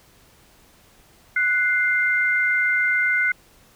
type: tone pair together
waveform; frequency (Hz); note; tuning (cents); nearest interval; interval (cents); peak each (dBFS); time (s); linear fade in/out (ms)
sine; 1480 / 2093; F#6 / C7; 0 / 0; tritone; 600; -20; 1.36-3.32; 5
effects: pink hiss -54 dBFS RMS until 3.75 s